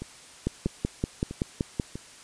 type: two click trains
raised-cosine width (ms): 3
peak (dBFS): -12 / -22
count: 8 / 4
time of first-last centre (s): 0.47-1.798 / 0.02-1.955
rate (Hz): 5.27 / 1.55
effects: white hiss -49 dBFS RMS until 2.23 s + resampled to 22050 Hz